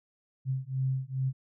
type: beating tone pair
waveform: sine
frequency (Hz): 130.81 / 133.21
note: C3 / C3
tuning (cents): 0 / +31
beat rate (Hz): 2.4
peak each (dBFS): -31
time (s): 0.45-1.33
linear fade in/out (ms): 50
effects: none